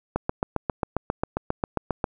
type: click train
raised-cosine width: 1 ms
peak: -9 dBFS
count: 15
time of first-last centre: 0.16-2.042 s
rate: 7.44 Hz
effects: none